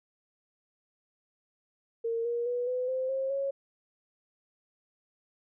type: tone with pitch steps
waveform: sine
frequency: 459.6 / 473.6 / 488.1 / 502.9 / 518.3 / 534.1 / 550.4 Hz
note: A#4 / A#4 / B4 / B4 / C5 / C5 / C#5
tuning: -25 / +27 / -20 / +31 / -16 / +36 / -12 cents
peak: -28 dBFS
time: 2.04-3.51 s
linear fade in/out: 10 ms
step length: 210 ms
effects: none